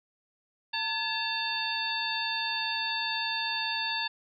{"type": "harmonic tone with a mistuned harmonic", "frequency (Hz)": 901, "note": "A5", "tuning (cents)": 41, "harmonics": [1, 2, 3, 4, 5], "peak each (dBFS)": [-35, -35, -35, -35, -35], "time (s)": [0.73, 4.08], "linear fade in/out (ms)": 10, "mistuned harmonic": 2, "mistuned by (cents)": -93, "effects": []}